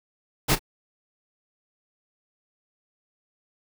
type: noise with echo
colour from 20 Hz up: pink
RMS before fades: -20 dBFS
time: 0.48-0.56 s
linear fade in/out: 20 ms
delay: 34 ms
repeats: 1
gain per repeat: -15 dB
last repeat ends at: 0.594 s
effects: none